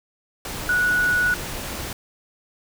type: tone in noise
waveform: sine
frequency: 1468 Hz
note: F#6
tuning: 14 cents flat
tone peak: -17 dBFS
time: 0.69-1.34 s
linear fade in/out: 2 ms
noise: pink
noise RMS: -31 dBFS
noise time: 0.45-1.93 s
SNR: +11 dB
effects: none